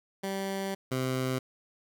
15% pulse tone pair in turn, 194.4 / 129.75 Hz, G3 / C3, -14 / -14 cents, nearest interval perfect fifth, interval 700 cents, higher first, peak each -25 / -22 dBFS, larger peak second, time 0.23-0.75 / 0.91-1.39 s, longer first, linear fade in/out 10 ms, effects none

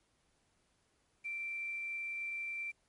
sine tone with quantisation, 2349 Hz, D7, in tune, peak -37 dBFS, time 1.24-2.72 s, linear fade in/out 20 ms, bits 10, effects pink hiss -75 dBFS RMS until 2.88 s + MP3 48 kbps

